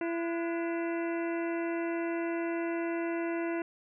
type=harmonic tone with a mistuned harmonic; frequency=336.4 Hz; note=E4; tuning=35 cents sharp; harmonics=1 / 2 / 3 / 4 / 5 / 6 / 7 / 8; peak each=-31 / -38 / -44 / -44 / -48 / -45 / -51 / -48 dBFS; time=0.01-3.62 s; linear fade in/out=2 ms; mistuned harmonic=4; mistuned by=+140 cents; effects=none